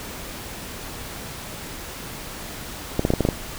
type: clicks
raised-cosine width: 2 ms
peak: -5 dBFS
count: 7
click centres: 2.994 / 3.051 / 3.104 / 3.137 / 3.207 / 3.251 / 3.288 s
effects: pink hiss -35 dBFS RMS until 3.58 s